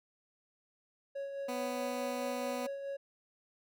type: tone with tremolo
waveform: triangle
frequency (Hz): 554.4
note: C#5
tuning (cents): 0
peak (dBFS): -34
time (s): 1.15-2.97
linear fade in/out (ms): 10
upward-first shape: sine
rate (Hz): 4.7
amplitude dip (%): 40
type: tone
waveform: 15% pulse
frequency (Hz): 248.4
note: B3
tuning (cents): +10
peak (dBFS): -30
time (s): 1.48-2.67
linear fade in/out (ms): 10
effects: none